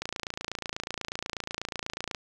click train, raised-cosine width 0.2 ms, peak -15 dBFS, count 61, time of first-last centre 0.02-2.148 s, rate 28.2 Hz, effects none

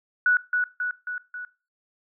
sine tone with echo, 1473 Hz, F#6, 8 cents flat, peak -16 dBFS, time 0.26-0.37 s, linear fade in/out 2 ms, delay 270 ms, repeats 4, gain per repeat -4 dB, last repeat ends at 1.45 s, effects noise-tail reverb RT60 0.3 s tail -18 dB re dry

